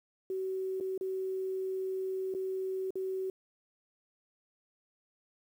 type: tone with dropouts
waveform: sine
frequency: 378.5 Hz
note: F#4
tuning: 39 cents sharp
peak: -32 dBFS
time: 0.3-3.3 s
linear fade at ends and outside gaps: 2 ms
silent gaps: 0.801-0.808 / 0.978-1.01 / 2.34-2.348 / 2.906-2.955 s
effects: 10-bit